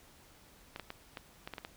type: clicks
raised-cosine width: 0.3 ms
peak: -25 dBFS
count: 8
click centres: 0.761 / 0.797 / 0.904 / 1.172 / 1.475 / 1.537 / 1.582 / 1.649 s
effects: pink hiss -60 dBFS RMS until 1.76 s